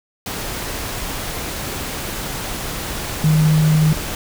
sine tone in noise, 155.56 Hz, D#3, in tune, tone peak -11 dBFS, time 3.24-3.93 s, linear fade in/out 2 ms, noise pink, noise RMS -26 dBFS, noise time 0.26-4.15 s, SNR +12 dB, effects none

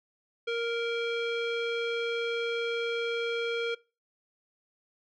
square tone with low-pass filter, 466.2 Hz, A#4, in tune, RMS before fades -31 dBFS, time 0.47-3.75 s, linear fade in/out 10 ms, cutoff 3000 Hz, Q 2.6, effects noise-tail reverb RT60 0.3 s tail -22 dB re dry

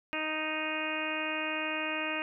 harmonic tone, 311.1 Hz, D#4, in tune, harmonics 1 / 2 / 3 / 4 / 5 / 6 / 7 / 8 / 9, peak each -39 / -39 / -42 / -41 / -41 / -41 / -42 / -36 / -40 dBFS, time 0.13-2.22 s, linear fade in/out 0 ms, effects none

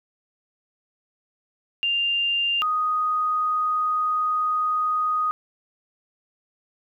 sine tone pair in turn, 2794 / 1244.6 Hz, F7 / D#6, 0 / 0 cents, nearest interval octave + major second, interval 1400 cents, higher first, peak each -20 dBFS, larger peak neither, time 1.83-2.62 / 2.62-5.31 s, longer second, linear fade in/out 0 ms, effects 10-bit

